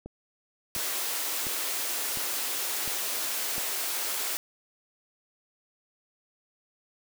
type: click train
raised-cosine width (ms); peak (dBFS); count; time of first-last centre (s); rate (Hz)
2; -26; 6; 0.06-3.581; 1.42
type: high-pass noise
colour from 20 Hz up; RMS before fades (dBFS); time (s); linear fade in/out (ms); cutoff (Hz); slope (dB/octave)
white; -31; 0.75-4.37; 0; 290; 24
effects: none